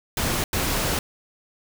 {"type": "noise bursts at uneven times", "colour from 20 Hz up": "pink", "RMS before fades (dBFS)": -24, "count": 2, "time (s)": [[0.17, 0.44], [0.53, 0.99]], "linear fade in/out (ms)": 2, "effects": []}